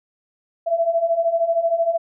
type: beating tone pair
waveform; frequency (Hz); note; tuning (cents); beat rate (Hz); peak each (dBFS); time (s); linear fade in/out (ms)
sine; 659.3 / 672.3; E5 / E5; 0 / +34; 13; -22 / -18; 0.66-1.98; 20
effects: none